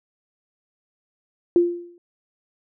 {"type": "tone with exponential decay", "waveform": "sine", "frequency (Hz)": 347.4, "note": "F4", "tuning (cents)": -9, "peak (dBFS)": -10, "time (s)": [1.56, 1.98], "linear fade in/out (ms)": 1, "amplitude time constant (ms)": 90, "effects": []}